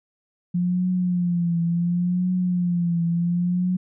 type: tone with vibrato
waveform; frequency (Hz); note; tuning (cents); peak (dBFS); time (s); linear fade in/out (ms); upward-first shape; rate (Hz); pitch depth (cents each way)
sine; 175.6; F3; +10; -19; 0.54-3.77; 10; triangle; 0.7; 75
effects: none